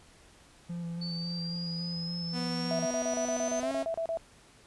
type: tone with vibrato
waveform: triangle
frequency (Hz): 170.7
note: F3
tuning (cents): -39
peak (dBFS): -32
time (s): 0.69-2.86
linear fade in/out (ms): 10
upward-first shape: square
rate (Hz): 3.6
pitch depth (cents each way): 16
type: exponential sweep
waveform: sine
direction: up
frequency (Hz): 4476 to 6210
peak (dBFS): -37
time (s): 1.01-3.61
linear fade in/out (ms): 10
type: tone with pitch glide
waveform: sawtooth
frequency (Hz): 246.9 to 272.4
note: B3 to C#4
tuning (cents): 0 to -30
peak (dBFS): -30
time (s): 2.32-3.86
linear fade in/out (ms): 50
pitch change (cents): +170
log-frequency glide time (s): 3.59-3.71
type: tone bursts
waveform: sine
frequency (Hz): 659.3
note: E5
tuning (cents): 0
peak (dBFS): -29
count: 13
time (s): 2.71-4.172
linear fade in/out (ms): 0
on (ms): 82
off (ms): 33
effects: pink hiss -58 dBFS RMS until 4.66 s + resampled to 24000 Hz